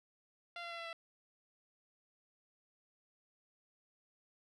10% pulse tone with pitch steps, 691 / 684.6 / 678.3 / 672.1 / 665.9 Hz, F5 / F5 / E5 / E5 / E5, -19 / -35 / +49 / +33 / +17 cents, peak -34 dBFS, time 0.56-0.93 s, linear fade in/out 2 ms, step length 74 ms, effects low-pass 4000 Hz 12 dB/octave

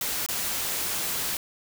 white noise with dropouts, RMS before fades -29 dBFS, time 0.01-1.37 s, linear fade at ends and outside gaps 1 ms, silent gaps 0.263-0.287 s, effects none

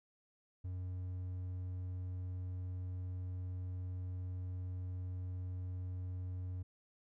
triangle tone, 91.3 Hz, F#2, 23 cents flat, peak -37 dBFS, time 0.64-6.63 s, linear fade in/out 10 ms, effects none

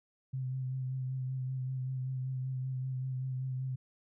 sine tone with vibrato, 130 Hz, C3, 11 cents flat, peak -33 dBFS, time 0.33-3.76 s, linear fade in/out 10 ms, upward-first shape sine, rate 5.2 Hz, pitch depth 25 cents each way, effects none

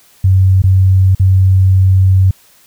sine tone with dropouts, 94.6 Hz, F#2, 39 cents sharp, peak -5 dBFS, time 0.24-2.31 s, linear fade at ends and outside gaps 5 ms, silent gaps 0.62-0.638 / 1.15-1.197 s, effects white hiss -47 dBFS RMS until 2.66 s

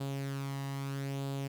sawtooth tone with flanger, 137.8 Hz, C#3, 10 cents flat, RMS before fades -37 dBFS, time 0-1.48 s, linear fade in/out 10 ms, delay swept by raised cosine 0.25 to 1.04 ms, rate 0.78 Hz, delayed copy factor +0.5, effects none

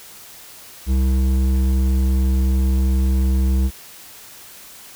sine tone with hard clipping, 65.1 Hz, C2, 8 cents flat, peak -16 dBFS, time 0.86-3.71 s, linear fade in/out 50 ms, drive 10 dB, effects white hiss -41 dBFS RMS until 4.95 s

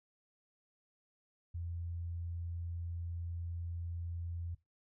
sine tone, 85.3 Hz, F2, 40 cents flat, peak -38 dBFS, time 1.54-4.55 s, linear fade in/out 10 ms, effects noise-tail reverb RT60 0.2 s tail -18 dB re dry

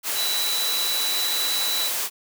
sine tone in noise, 3951 Hz, B7, in tune, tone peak -24 dBFS, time 0.14-1.91 s, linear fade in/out 50 ms, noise white, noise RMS -26 dBFS, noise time 0.03-2.1 s, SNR -1 dB, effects high-pass 400 Hz 12 dB/octave

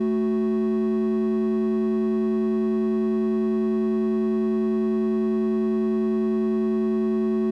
triangle tone pair together, 220 / 370 Hz, A3 / F#4, 0 / 0 cents, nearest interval major sixth, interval 900 cents, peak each -19 / -21 dBFS, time 0-7.51 s, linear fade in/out 10 ms, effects tanh soft clip ceiling -13 dBFS

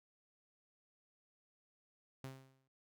sawtooth tone with exponential decay, 132.9 Hz, C3, 27 cents sharp, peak -39 dBFS, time 2.24-2.68 s, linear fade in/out 2 ms, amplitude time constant 95 ms, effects noise-tail reverb RT60 0.1 s tail -26 dB re dry

